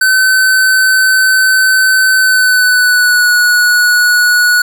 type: tone with pitch glide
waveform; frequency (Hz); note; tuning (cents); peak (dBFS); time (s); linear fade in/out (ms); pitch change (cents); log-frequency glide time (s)
square; 1525 to 1465.4; G6 to F#6; -48 to -17; -7; 0.01-4.62; 5; -69; 2.17-3.31
effects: none